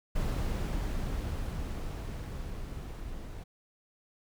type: noise with level ramp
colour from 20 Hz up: brown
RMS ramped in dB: -30 to -42 dBFS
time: 0.15-3.44 s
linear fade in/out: 10 ms
effects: none